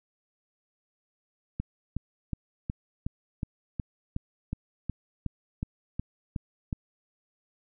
click train, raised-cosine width 5 ms, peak -18 dBFS, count 15, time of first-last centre 1.6-6.728 s, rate 2.73 Hz, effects none

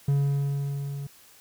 triangle tone with level ramp, 140.6 Hz, C#3, 25 cents sharp, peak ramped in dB -17 to -30 dBFS, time 0.08-1.07 s, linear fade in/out 5 ms, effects white hiss -54 dBFS RMS until 1.4 s

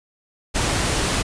pink noise, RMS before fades -21 dBFS, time 0.54-1.23 s, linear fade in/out 20 ms, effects resampled to 22050 Hz

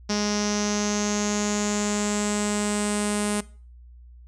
sawtooth tone with low-pass filter sweep, 207.7 Hz, G#3, in tune, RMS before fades -25 dBFS, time 0.09-3.41 s, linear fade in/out 10 ms, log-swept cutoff 5600 to 9000 Hz, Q 6.9, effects noise-tail reverb RT60 0.4 s tail -20 dB re dry + added 60 Hz sine -44 dBFS peak until 4.27 s

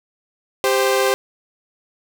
sawtooth tone pair together, 395 / 521.6 Hz, G4 / C5, +13 / -5 cents, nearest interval perfect fourth, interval 482 cents, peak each -14 dBFS, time 0.64-1.14 s, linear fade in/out 0 ms, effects none

